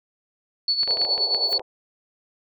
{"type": "tone with tremolo", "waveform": "sine", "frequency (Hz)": 4435, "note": "C#8", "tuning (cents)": 0, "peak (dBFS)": -17, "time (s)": [0.68, 1.58], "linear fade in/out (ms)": 2, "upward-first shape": "sine", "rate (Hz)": 9.5, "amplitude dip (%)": 65}
{"type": "clicks", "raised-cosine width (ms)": 0.3, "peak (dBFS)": -19, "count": 10, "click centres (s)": [0.833, 0.876, 0.909, 0.972, 1.016, 1.05, 1.179, 1.347, 1.529, 1.595]}
{"type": "band-pass noise", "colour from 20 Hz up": "pink", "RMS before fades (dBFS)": -35, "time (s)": [0.87, 1.62], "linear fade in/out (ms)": 10, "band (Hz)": [400, 860], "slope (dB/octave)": 48}
{"type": "noise with exponential growth", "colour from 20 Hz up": "violet", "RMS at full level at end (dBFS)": -33, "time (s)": [1.44, 1.53], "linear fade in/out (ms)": 1, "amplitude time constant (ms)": 19}
{"effects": []}